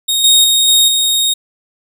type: tone with level steps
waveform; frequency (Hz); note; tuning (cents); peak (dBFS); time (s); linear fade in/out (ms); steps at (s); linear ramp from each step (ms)
sawtooth; 3729; A#7; 0; -9 / -3 / -6 / -4 / -8; 0.08-1.34; 10; 0.24 / 0.44 / 0.68 / 0.88; 2
effects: none